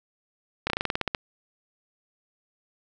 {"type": "slowing click train", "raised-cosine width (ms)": 0.3, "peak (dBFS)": -9, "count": 11, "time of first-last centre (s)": [0.67, 1.148], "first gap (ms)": 30, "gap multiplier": 1.1, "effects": []}